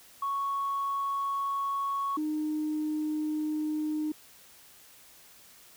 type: tone pair in turn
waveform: sine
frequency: 1108.7 / 306.1 Hz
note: C#6 / D#4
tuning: 0 / -28 cents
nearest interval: octave + minor seventh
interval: 2228 cents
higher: first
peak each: -27 dBFS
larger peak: neither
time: 0.22-2.17 / 2.17-4.12 s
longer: neither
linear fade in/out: 5 ms
effects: tanh soft clip ceiling -24 dBFS + white hiss -55 dBFS RMS until 5.76 s